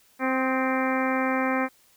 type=harmonic tone with a mistuned harmonic; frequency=261.6 Hz; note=C4; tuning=in tune; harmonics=1 / 2 / 3 / 4 / 5 / 6 / 7 / 8 / 9; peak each=-26 / -29 / -31 / -32 / -33 / -34 / -34 / -35 / -36 dBFS; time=0.19-1.69 s; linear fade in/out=50 ms; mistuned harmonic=5; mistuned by=-35 cents; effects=white hiss -60 dBFS RMS until 1.96 s